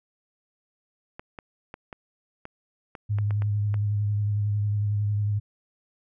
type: clicks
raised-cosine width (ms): 0.5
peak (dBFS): -23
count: 10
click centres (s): 1.195 / 1.388 / 1.741 / 1.928 / 2.454 / 2.952 / 3.186 / 3.308 / 3.421 / 3.742
type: tone with vibrato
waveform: sine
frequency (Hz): 103.6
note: G#2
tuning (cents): -4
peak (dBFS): -22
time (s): 3.09-5.4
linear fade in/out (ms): 20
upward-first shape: sine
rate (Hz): 11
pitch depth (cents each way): 25
effects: none